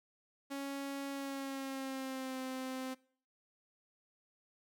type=tone with pitch glide; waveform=sawtooth; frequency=277.2 to 260.1 Hz; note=C#4 to C4; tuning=0 to -10 cents; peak=-35 dBFS; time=0.5-2.95 s; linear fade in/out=20 ms; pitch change=-110 cents; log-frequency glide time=1.12-2.39 s; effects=noise-tail reverb RT60 0.5 s tail -22 dB re dry